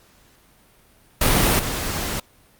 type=noise with level steps; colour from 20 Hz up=pink; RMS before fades=-17 / -26 dBFS; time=1.21-2.2 s; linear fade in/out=5 ms; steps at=1.59 s; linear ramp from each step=2 ms; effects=pink hiss -55 dBFS RMS until 2.59 s + Opus 48 kbps